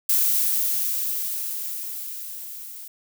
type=noise with level ramp; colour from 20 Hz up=violet; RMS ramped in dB=-19 to -39 dBFS; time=0.09-2.88 s; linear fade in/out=5 ms; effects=none